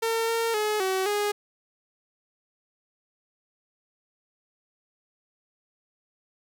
sawtooth tone with pitch steps, 454.3 / 458.2 / 424.4 / 378.6 / 413.4 Hz, A#4 / A#4 / G#4 / F#4 / G#4, -45 / -30 / +38 / +40 / -8 cents, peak -20 dBFS, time 0.02-1.32 s, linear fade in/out 10 ms, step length 260 ms, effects none

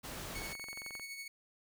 pink noise, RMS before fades -44 dBFS, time 0.03-0.54 s, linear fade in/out 20 ms
click train, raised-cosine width 0.5 ms, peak -34 dBFS, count 16, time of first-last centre 0.33-0.997 s, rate 22.5 Hz
sawtooth tone with tremolo, 2217 Hz, C#7, in tune, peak -38 dBFS, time 0.35-1.28 s, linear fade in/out 5 ms, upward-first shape sine, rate 12 Hz, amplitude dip 45%
effects none

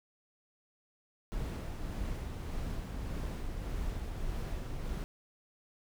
brown noise with tremolo, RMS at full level -36 dBFS, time 1.32-5.04 s, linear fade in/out 0 ms, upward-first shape sine, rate 1.7 Hz, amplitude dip 30%, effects none

